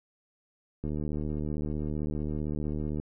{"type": "click train", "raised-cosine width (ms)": 3, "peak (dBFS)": -21, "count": 164, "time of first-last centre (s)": [0.84, 2.999], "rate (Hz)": 75.5, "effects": []}